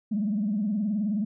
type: tone with vibrato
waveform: sine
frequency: 207.7 Hz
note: G#3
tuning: in tune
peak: -23 dBFS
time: 0.11-1.25 s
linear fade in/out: 10 ms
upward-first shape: triangle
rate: 19 Hz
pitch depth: 160 cents each way
effects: tanh soft clip ceiling -19 dBFS